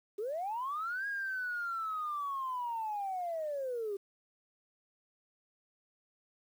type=linear two-way sweep; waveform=sine; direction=up then down; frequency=387 to 1649 to 387 Hz; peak=-33 dBFS; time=0.18-3.97 s; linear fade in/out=10 ms; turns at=1.07 s; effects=tanh soft clip ceiling -29 dBFS + 10-bit